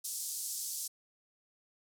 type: band-pass noise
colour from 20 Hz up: white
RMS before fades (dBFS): -39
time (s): 0.04-0.88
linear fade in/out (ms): 10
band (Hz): 5100 to 12000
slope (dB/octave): 24
effects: none